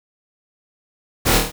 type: noise with echo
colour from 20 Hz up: pink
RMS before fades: -17 dBFS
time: 1.25-1.39 s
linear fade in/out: 20 ms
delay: 26 ms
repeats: 5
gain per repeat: -3 dB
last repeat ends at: 1.52 s
effects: none